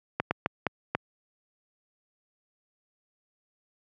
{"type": "slowing click train", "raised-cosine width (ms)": 0.5, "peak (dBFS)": -10, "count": 5, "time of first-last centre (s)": [0.2, 0.95], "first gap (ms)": 110, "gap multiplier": 1.37, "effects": ["high-pass 100 Hz 12 dB/octave"]}